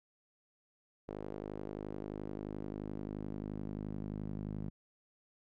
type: tone with band-pass filter sweep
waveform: sawtooth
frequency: 51.5 Hz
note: G#1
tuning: 14 cents flat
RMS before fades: -42 dBFS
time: 1.08-4.7 s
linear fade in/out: 5 ms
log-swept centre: 430 to 190 Hz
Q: 1.5
effects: none